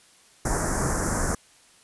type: band-stop noise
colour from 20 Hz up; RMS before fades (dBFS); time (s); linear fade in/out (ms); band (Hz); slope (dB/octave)
pink; -25; 0.45-1.35; 5; 1800 to 5800; 48
effects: white hiss -56 dBFS RMS until 1.83 s + resampled to 24000 Hz